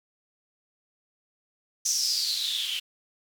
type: noise with band-pass filter sweep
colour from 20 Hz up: blue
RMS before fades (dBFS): -28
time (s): 1.85-2.8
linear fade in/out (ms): 10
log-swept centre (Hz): 6100 to 2900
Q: 9.1
effects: none